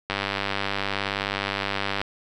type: click train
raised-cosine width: 0.3 ms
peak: -9 dBFS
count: 191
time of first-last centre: 0.1-2.015 s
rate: 99.2 Hz
effects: none